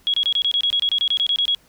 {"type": "tone bursts", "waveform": "sine", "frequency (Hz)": 3322, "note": "G#7", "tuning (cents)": 0, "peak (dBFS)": -16, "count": 16, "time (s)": [0.07, 1.548], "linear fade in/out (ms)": 0, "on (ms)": 68, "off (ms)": 26, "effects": ["pink hiss -56 dBFS RMS until 1.68 s"]}